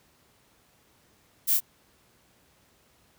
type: noise with echo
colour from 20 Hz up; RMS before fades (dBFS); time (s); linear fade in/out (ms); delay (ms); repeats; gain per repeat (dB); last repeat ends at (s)
violet; -24; 1.47-1.58; 20; 25; 1; -3; 1.605
effects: pink hiss -63 dBFS RMS until 3.18 s + high-pass 60 Hz 12 dB/octave